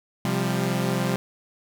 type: chord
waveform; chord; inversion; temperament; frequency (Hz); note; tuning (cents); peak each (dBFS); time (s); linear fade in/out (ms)
sawtooth; C suspended fourth; none; equal with one note detuned; 130.81 / 174.61 / 198.16; C3 / F3 / G3; 0 / 0 / +19; -23; 0.25-1.16; 0
effects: none